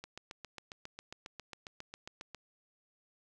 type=click train; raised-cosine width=0.2 ms; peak=-27 dBFS; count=18; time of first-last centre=0.04-2.347 s; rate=7.37 Hz; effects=none